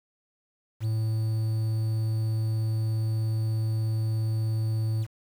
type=tone with quantisation; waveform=triangle; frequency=110.4 Hz; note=A2; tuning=6 cents sharp; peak=-22 dBFS; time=0.8-5.07 s; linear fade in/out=50 ms; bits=8; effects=none